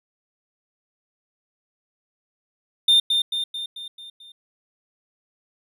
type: tone with echo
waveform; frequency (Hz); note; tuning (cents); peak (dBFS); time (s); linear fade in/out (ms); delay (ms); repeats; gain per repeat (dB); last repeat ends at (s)
triangle; 3615; A7; +46; -11; 2.88-3; 5; 220; 6; -5; 4.32
effects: none